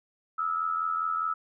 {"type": "tone with amplitude modulation", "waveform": "sine", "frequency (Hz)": 1300, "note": "E6", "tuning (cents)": -24, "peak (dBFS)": -23, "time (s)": [0.38, 1.34], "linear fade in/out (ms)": 10, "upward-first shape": "sine", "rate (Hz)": 84.9, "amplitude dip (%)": 70, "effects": []}